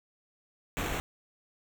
pink noise with sample-and-hold, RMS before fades -33 dBFS, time 0.77-1 s, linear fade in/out 0 ms, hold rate 4900 Hz, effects none

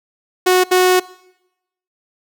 sawtooth tone bursts at uneven times, 366.9 Hz, F#4, 15 cents flat, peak -6 dBFS, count 2, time 0.46-0.64 / 0.71-1 s, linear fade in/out 10 ms, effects noise-tail reverb RT60 0.9 s tail -22 dB re dry

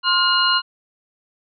sine tone cluster, 1050 / 1415 / 2865 / 4158 Hz, C6 / F6 / F7 / C8, +6 / +22 / +44 / -12 cents, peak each -20 dBFS, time 0.03-0.62 s, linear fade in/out 50 ms, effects none

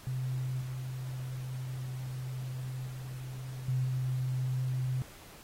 sine tone with level steps, 128.6 Hz, C3, 30 cents flat, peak -31 / -35 / -38 / -27 / -29 dBFS, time 0.07-5.02 s, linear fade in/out 0 ms, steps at 0.61 / 2.87 / 3.68 / 3.85 s, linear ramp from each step 5 ms, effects pink hiss -53 dBFS RMS until 5.43 s + AAC 48 kbps

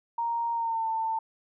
sine tone with pitch glide, 932.3 to 894.3 Hz, A#5 to A5, 0 to +28 cents, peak -26 dBFS, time 0.18-1.19 s, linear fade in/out 5 ms, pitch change -72 cents, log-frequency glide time 0.53-0.85 s, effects none

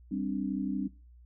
sine chord, G suspended fourth, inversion none, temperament equal, 196 / 261.6 / 293.7 Hz, G3 / C4 / D4, 0 / 0 / 0 cents, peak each -34 dBFS, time 0.11-0.88 s, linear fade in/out 10 ms, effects noise-tail reverb RT60 0.3 s tail -20 dB re dry + added 60 Hz sine -52 dBFS peak until 1.25 s

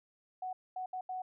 sine tone bursts at uneven times, 742 Hz, F#5, 5 cents sharp, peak -36 dBFS, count 4, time 0.42-0.53 / 0.76-0.86 / 0.93-1.01 / 1.09-1.22 s, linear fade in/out 5 ms, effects none

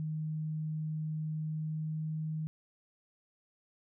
sine tone with pitch glide, 155.56 to 156.55 Hz, D#3 to D#3, 0 to +11 cents, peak -33 dBFS, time 0-2.47 s, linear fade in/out 0 ms, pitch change +11 cents, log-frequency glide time 1.43-2.17 s, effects none

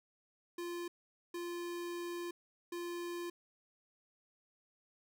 square tone bursts at uneven times, 347.1 Hz, F4, 11 cents flat, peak -40 dBFS, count 3, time 0.58-0.88 / 1.34-2.31 / 2.72-3.3 s, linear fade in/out 5 ms, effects none

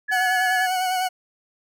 sine tone, 1706 Hz, G#6, 46 cents sharp, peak -21 dBFS, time 0.08-0.67 s, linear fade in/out 20 ms
40% pulse tone with vibrato, 740 Hz, F#5, in tune, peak -20 dBFS, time 0.11-1.09 s, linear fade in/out 20 ms, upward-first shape sine, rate 10 Hz, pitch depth 29 cents each way
effects none

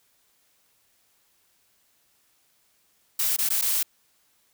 blue noise with dropouts, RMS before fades -24 dBFS, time 3.19-3.83 s, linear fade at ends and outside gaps 5 ms, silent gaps 3.365-3.386 / 3.49-3.502 / 3.614-3.621 s, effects white hiss -66 dBFS RMS until 4.53 s

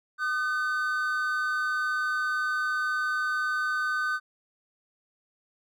triangle tone pair together, 1222.9 / 1519 Hz, D#6 / F#6, -30 / +45 cents, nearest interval major third, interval 375 cents, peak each -29 / -25 dBFS, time 0.18-4.2 s, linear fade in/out 50 ms, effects none

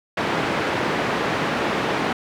pink band-pass noise, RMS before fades -23 dBFS, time 0.17-2.13 s, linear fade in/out 5 ms, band 210 to 2400 Hz, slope 12 dB/octave, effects none

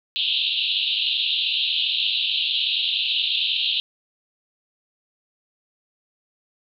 white band-pass noise, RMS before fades -23 dBFS, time 0.16-3.8 s, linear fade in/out 0 ms, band 2700 to 4000 Hz, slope 96 dB/octave, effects none

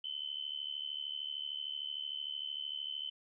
sine tone with amplitude modulation, 3048 Hz, G7, 49 cents flat, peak -34 dBFS, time 0.04-3.1 s, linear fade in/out 5 ms, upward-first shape sine, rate 73.2 Hz, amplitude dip 85%, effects none

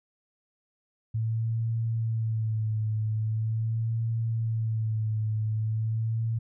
sine tone with vibrato, 111.2 Hz, A2, 19 cents sharp, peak -25 dBFS, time 1.14-6.39 s, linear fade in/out 10 ms, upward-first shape sine, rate 0.42 Hz, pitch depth 43 cents each way, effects none

